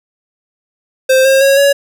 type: tone with pitch steps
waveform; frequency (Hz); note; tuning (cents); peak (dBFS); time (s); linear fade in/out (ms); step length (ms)
square; 523.3 / 535.8 / 548.7 / 561.8; C5 / C5 / C#5 / C#5; 0 / +41 / -18 / +23; -7; 1.09-1.73; 10; 160
effects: none